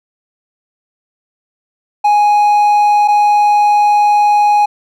triangle tone pair in turn, 830.6 / 830.6 Hz, G#5 / G#5, 0 / 0 cents, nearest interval unison, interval 0 cents, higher neither, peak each -5 dBFS, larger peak neither, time 2.04-3.08 / 3.08-4.66 s, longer second, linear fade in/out 10 ms, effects none

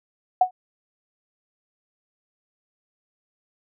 sine tone with exponential decay, 737 Hz, F#5, 7 cents flat, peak -9 dBFS, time 0.41-0.51 s, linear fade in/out 5 ms, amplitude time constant 21 ms, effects none

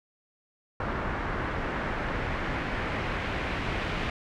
pink noise with low-pass filter sweep, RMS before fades -31 dBFS, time 0.8-4.1 s, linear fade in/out 2 ms, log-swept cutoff 1500 to 2500 Hz, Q 1.4, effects none

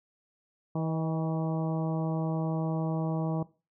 harmonic tone with a mistuned harmonic, 161.1 Hz, E3, 39 cents flat, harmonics 1 / 2 / 3 / 4 / 5 / 6 / 7, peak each -29 / -35 / -40 / -39 / -42 / -44 / -46 dBFS, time 0.75-3.43 s, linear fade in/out 5 ms, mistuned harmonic 4, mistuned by -29 cents, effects noise-tail reverb RT60 0.3 s tail -18 dB re dry

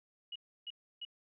sine tone bursts, 2903 Hz, F#7, 34 cents flat, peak -40 dBFS, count 3, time 0.32-1.051 s, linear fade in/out 5 ms, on 37 ms, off 310 ms, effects none

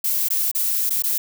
violet noise with dropouts, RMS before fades -21 dBFS, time 0.04-1.18 s, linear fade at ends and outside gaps 5 ms, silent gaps 0.286-0.303 / 0.515-0.549 / 0.895-0.905 / 1.023-1.037 s, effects none

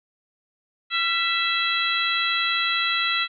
harmonic tone with a mistuned harmonic, 659.3 Hz, E5, in tune, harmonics 2 / 3 / 4 / 5 / 6, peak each -27 / -27 / -27 / -27 / -27 dBFS, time 0.9-3.28 s, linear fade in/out 50 ms, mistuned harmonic 2, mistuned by +57 cents, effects none

